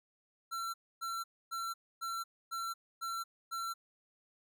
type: tone bursts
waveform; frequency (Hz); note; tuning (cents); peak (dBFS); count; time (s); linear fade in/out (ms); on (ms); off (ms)
square; 1352; E6; +43; -37; 7; 0.51-3.74; 20; 230; 270
effects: none